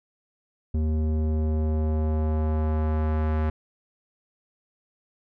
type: tone with low-pass filter sweep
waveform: square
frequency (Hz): 77.78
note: D#2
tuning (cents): 0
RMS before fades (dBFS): -24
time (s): 0.74-3.5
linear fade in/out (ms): 5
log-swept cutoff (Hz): 300 to 1600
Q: 0.93
effects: none